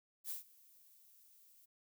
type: noise with ADSR envelope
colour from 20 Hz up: violet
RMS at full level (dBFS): -41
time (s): 0.24-1.66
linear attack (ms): 62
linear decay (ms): 130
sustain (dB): -24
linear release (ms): 12
effects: none